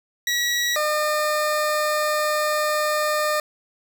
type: tone pair in turn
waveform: 20% pulse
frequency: 1924 / 606 Hz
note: B6 / D#5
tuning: -46 / -46 cents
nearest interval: octave + minor sixth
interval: 2000 cents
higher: first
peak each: -15 dBFS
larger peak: neither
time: 0.27-0.76 / 0.76-3.4 s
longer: second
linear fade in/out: 2 ms
effects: none